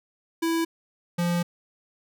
square tone pair in turn, 330 / 173.5 Hz, E4 / F3, +2 / -11 cents, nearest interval major seventh, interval 1113 cents, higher first, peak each -23 dBFS, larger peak neither, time 0.42-0.65 / 1.18-1.43 s, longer second, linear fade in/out 10 ms, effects none

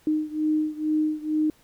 sine beating tone pair, 307.2 / 309.4 Hz, D#4 / D#4, -22 / -10 cents, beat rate 2.2 Hz, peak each -24 / -26 dBFS, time 0.07-1.5 s, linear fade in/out 2 ms, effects pink hiss -59 dBFS RMS until 1.63 s

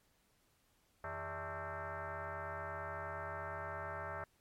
sine tone with frequency modulation, 334.8 Hz, E4, 27 cents sharp, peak -40 dBFS, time 1.04-4.24 s, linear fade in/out 2 ms, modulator 247 Hz, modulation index 5.7, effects pink hiss -74 dBFS RMS until 4.4 s + MP3 64 kbps

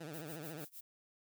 15% pulse tone with vibrato, 156.2 Hz, D#3, 7 cents sharp, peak -38 dBFS, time 0-0.65 s, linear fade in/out 10 ms, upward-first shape triangle, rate 14 Hz, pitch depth 170 cents each way
violet noise with tremolo, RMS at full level -49 dBFS, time 0.13-0.81 s, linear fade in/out 10 ms, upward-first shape sine, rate 6.5 Hz, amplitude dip 95%
effects none

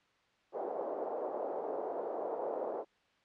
pink band-pass noise, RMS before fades -38 dBFS, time 0.52-2.85 s, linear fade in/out 50 ms, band 430 to 730 Hz, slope 24 dB/octave, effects white hiss -70 dBFS RMS until 3.24 s + low-pass 3000 Hz 12 dB/octave

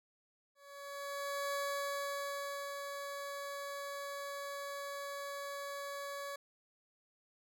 20% pulse tone with ADSR envelope, 564 Hz, C#5, 30 cents sharp, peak -30 dBFS, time 0.55-6.36 s, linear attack 990 ms, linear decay 1200 ms, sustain -6 dB, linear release 5 ms, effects none

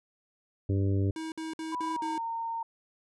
harmonic tone, 97.9 Hz, G2, 2 cents flat, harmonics 1 / 2 / 3 / 4 / 5 / 6, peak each -25 / -38 / -33 / -36 / -43 / -47 dBFS, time 0.69-1.11 s, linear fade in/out 5 ms
square tone bursts, 319.9 Hz, D#4, 48 cents sharp, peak -35 dBFS, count 5, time 1.16-2.18 s, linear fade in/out 2 ms, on 160 ms, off 55 ms
sine tone with pitch glide, 987.8 to 916.3 Hz, B5 to A#5, 0 to -30 cents, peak -31 dBFS, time 1.72-2.63 s, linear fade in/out 5 ms, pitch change -130 cents, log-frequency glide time 1.93-2.04 s
effects resampled to 24000 Hz

